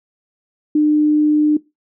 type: tone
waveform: sine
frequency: 301.3 Hz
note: D4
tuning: 44 cents sharp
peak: -10 dBFS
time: 0.75-1.57 s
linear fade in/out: 5 ms
effects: noise-tail reverb RT60 0.2 s tail -19 dB re dry